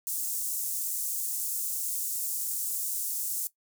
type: high-pass noise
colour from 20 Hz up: pink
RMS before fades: -32 dBFS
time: 0.07-3.47 s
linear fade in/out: 0 ms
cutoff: 7600 Hz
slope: 24 dB/octave
effects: noise-tail reverb RT60 0.1 s tail -17 dB re dry